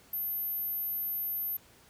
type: tone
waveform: sine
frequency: 13120 Hz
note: G#9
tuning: 22 cents flat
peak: -31 dBFS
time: 0.13-1.57 s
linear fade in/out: 5 ms
effects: pink hiss -59 dBFS RMS until 1.89 s + high-pass 60 Hz 12 dB/octave